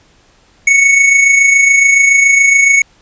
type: tone with amplitude modulation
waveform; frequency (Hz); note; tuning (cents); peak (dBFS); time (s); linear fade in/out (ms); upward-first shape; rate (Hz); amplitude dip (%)
square; 2217; C#7; 0; -4; 0.67-2.82; 5; sine; 27.1; 45
effects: pink hiss -49 dBFS RMS until 3.01 s + resampled to 16000 Hz